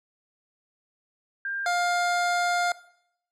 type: tone pair in turn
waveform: sine / 25% pulse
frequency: 1595 / 704.8 Hz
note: G6 / F5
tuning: +30 / +16 cents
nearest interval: octave + major second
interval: 1414 cents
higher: first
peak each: -28 / -19 dBFS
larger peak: second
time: 1.45-1.66 / 1.66-2.72 s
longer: second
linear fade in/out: 2 ms
effects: noise-tail reverb RT60 0.7 s tail -18 dB re dry + low-pass 8000 Hz 12 dB/octave